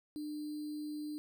sine tone with sample-and-hold, 300.3 Hz, D4, 39 cents sharp, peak -38 dBFS, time 0.16-1.18 s, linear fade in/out 0 ms, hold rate 4410 Hz, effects none

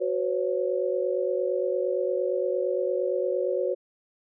sine chord, F# suspended fourth, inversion none, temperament equal with one note detuned, 370 / 505.7 / 554.4 Hz, F#4 / B4 / C#5, 0 / +41 / 0 cents, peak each -28 dBFS, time 0-3.75 s, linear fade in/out 20 ms, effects none

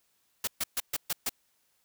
white noise bursts, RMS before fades -30 dBFS, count 6, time 0.44-1.294 s, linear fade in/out 5 ms, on 34 ms, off 130 ms, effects white hiss -72 dBFS RMS until 1.84 s

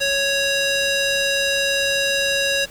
square tone with band-pass filter, 554.4 Hz, C#5, in tune, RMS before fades -20 dBFS, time 0-2.66 s, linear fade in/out 20 ms, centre 3800 Hz, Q 0.81, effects pink hiss -42 dBFS RMS until 2.7 s

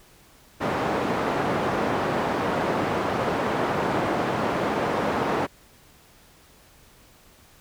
white band-pass noise, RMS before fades -25 dBFS, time 0.6-5.47 s, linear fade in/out 20 ms, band 120 to 900 Hz, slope 12 dB/octave, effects pink hiss -54 dBFS RMS until 7.6 s

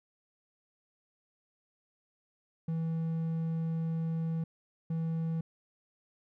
triangle tone bursts at uneven times, 163.1 Hz, E3, 18 cents flat, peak -28 dBFS, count 2, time 2.68-4.44 / 4.9-5.41 s, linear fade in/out 5 ms, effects none

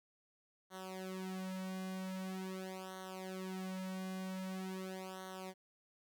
sawtooth tone with flanger, 187.8 Hz, F#3, 26 cents sharp, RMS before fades -44 dBFS, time 0.7-5.54 s, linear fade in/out 50 ms, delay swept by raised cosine 0.4 to 3.1 ms, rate 0.44 Hz, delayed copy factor -0.95, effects none

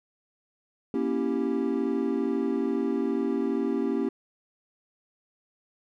triangle chord, A# diminished seventh, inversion none, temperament equal with one note detuned, 237 / 277.2 / 329.6 / 392 Hz, A#3 / C#4 / E4 / G4, +29 / 0 / 0 / 0 cents, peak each -28 / -27 / -30 / -28 dBFS, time 0.94-4.09 s, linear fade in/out 2 ms, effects none

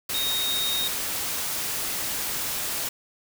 sine tone in noise, 3729 Hz, A#7, in tune, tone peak -25 dBFS, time 0.14-0.88 s, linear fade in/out 5 ms, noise white, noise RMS -29 dBFS, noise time 0.09-2.89 s, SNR +1 dB, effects none

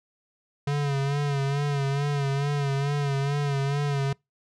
square tone with vibrato, 141.2 Hz, C#3, 32 cents sharp, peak -24 dBFS, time 0.67-4.13 s, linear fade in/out 5 ms, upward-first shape sine, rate 2.3 Hz, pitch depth 50 cents each way, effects noise-tail reverb RT60 0.2 s tail -26 dB re dry + low-pass 6000 Hz 12 dB/octave

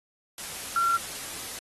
sine tone in noise, 1367 Hz, F6, 37 cents flat, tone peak -21 dBFS, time 0.76-0.97 s, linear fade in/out 2 ms, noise white, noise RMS -37 dBFS, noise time 0.38-1.59 s, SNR +13 dB, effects AAC 32 kbps

